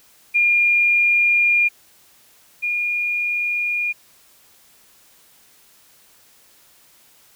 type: tone pair in turn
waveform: sine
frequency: 2413 / 2427 Hz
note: D7 / D#7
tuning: +46 / -44 cents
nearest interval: unison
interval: 10 cents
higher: second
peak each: -13 / -19 dBFS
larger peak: first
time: 0.34-1.69 / 2.62-3.93 s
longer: first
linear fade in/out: 20 ms
effects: white hiss -53 dBFS RMS until 7.35 s